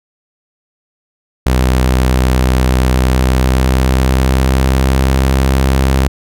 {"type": "tone with pitch glide", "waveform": "sawtooth", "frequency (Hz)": [63.7, 66.33], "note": ["C2", "C2"], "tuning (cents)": [-46, 24], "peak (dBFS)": -5, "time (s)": [1.46, 6.08], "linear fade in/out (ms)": 5, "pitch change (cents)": 70, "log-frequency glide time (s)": [2.89, 5.29], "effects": []}